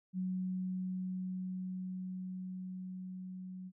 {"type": "tone with level ramp", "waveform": "sine", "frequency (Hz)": 185, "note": "F#3", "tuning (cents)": 0, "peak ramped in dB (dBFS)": [-33, -43], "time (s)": [0.13, 3.72], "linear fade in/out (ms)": 50, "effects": []}